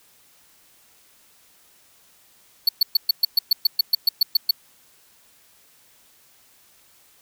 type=tone bursts; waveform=square; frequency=4435 Hz; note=C#8; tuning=in tune; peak=-13 dBFS; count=14; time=2.67-4.51 s; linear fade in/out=5 ms; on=20 ms; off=120 ms; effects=white hiss -56 dBFS RMS until 7.21 s